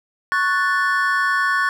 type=chord; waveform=triangle; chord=F# minor; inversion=second; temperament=equal; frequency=1108.7 / 1480 / 1760 Hz; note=C#6 / F#6 / A6; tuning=0 / 0 / 0 cents; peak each=-19 dBFS; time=0.32-1.69 s; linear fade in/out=0 ms; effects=none